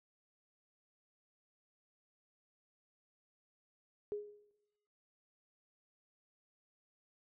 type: tone with exponential decay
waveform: sine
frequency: 415.3 Hz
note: G#4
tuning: in tune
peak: -34 dBFS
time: 4.12-4.51 s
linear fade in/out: 0 ms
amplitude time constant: 83 ms
effects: noise-tail reverb RT60 1.0 s tail -19 dB re dry